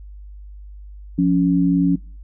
sine tone pair together, 176.1 / 279.5 Hz, F3 / C#4, +15 / +14 cents, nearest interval minor sixth, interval 799 cents, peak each -16 dBFS, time 1.18-1.96 s, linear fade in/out 10 ms, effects noise-tail reverb RT60 0.4 s tail -22 dB re dry + added 50 Hz sine -35 dBFS peak until 2.23 s

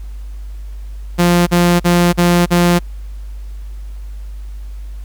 sawtooth tone bursts, 174.61 Hz, F3, in tune, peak -5 dBFS, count 5, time 1.18-2.794 s, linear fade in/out 20 ms, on 290 ms, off 41 ms, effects added 50 Hz sine -25 dBFS peak until 5.04 s + pink hiss -50 dBFS RMS until 5.04 s

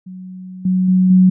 sine tone with level steps, 185 Hz, F#3, in tune, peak -29 / -12 / -9 / -6 dBFS, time 0.06-1.3 s, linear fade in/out 10 ms, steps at 0.65 / 0.88 / 1.1 s, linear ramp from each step 5 ms, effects none

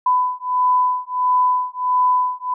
sine beating tone pair, 1000 / 1001.5 Hz, B5 / B5, +21 / +24 cents, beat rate 1.5 Hz, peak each -18 / -18 dBFS, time 0.06-2.54 s, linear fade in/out 5 ms, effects none

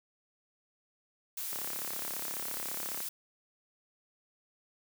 blue noise, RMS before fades -38 dBFS, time 1.37-3.09 s, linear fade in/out 5 ms
click train, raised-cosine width 0.5 ms, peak -26 dBFS, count 52, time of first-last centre 1.53-3.004 s, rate 34.6 Hz
effects high-pass 150 Hz 12 dB/octave

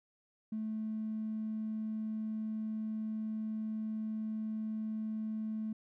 triangle tone with tanh clipping, 217.9 Hz, A3, 17 cents flat, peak -34 dBFS, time 0.52-5.73 s, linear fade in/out 5 ms, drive 1 dB, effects none

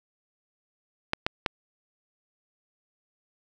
clicks, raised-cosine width 0.3 ms, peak -8 dBFS, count 3, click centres 1.134 / 1.265 / 1.462 s, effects none

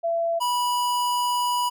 sine / square tone pair in turn, 672 / 978.9 Hz, E5 / B5, +33 / -16 cents, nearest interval perfect fifth, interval 651 cents, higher second, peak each -21 / -22 dBFS, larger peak first, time 0.03-0.4 / 0.4-1.7 s, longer second, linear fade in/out 20 ms, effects none

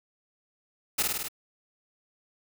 white noise with echo, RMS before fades -25 dBFS, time 0.98-1.03 s, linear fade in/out 10 ms, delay 51 ms, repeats 5, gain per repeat -2 dB, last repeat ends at 1.285 s, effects none

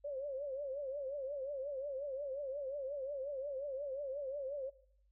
sine tone with vibrato, 553 Hz, C#5, 4 cents flat, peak -38 dBFS, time 0.04-4.7 s, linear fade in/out 10 ms, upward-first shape triangle, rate 5.6 Hz, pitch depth 130 cents each way, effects noise-tail reverb RT60 0.6 s tail -18 dB re dry + added 50 Hz sine -68 dBFS peak until 5.11 s

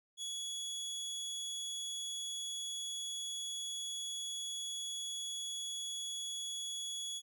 25% pulse tone, 3370 Hz, G#7, 25 cents sharp, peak -35 dBFS, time 0.17-7.22 s, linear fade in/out 50 ms, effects none

